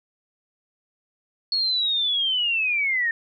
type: linear sweep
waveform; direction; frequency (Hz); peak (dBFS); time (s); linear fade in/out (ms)
sine; down; 4362 to 1800; -20; 1.52-3.11; 2
effects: none

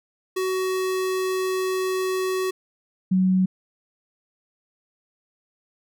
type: tone pair in turn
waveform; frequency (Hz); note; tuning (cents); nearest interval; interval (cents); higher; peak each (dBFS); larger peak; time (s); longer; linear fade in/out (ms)
square / sine; 374.4 / 186.5; F#4 / F#3; +20 / +14; octave; 1206; first; -23 / -16; second; 0.36-2.51 / 3.11-3.46; first; 10
effects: none

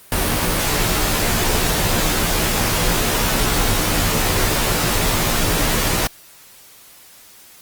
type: noise with comb filter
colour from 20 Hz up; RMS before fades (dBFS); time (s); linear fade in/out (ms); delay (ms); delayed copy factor
pink; -18; 0.12-6.07; 0; 15; -0.9
effects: white hiss -45 dBFS RMS until 7.61 s + Opus 32 kbps

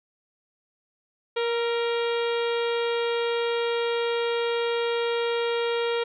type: harmonic tone with a mistuned harmonic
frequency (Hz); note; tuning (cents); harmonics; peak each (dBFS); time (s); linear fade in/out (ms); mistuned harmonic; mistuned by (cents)
469.6; A#4; +13; 1 / 2 / 3 / 4 / 5 / 6 / 7 / 8 / 9; -24 / -34 / -35 / -39 / -37 / -40 / -38 / -42 / -48; 1.36-6.04; 10; 3; -35
effects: none

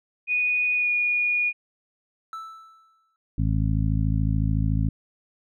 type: tone with pitch glide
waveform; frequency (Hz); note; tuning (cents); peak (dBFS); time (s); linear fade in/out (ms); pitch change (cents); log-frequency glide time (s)
sine; 2472 to 2446; D#7 to D#7; -12 to -30; -20; 0.27-1.53; 50; -18; 0.76-0.89
type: tone with exponential decay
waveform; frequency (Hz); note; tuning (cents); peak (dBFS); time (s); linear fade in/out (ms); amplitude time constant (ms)
triangle; 1318.5; E6; 0; -29; 2.33-3.16; 1; 180
type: harmonic tone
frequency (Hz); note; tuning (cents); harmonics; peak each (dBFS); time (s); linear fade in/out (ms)
53.8; A1; -38; 1 / 2 / 3 / 4 / 5; -24 / -24 / -27 / -32 / -32; 3.38-4.89; 5
effects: none

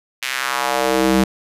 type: tone with high-pass filter sweep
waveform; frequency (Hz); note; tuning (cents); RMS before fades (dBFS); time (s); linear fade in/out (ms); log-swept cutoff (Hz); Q
square; 65; C2; -11; -18; 0.22-1.24; 5; 2400 to 200; 1.7
effects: resampled to 32000 Hz

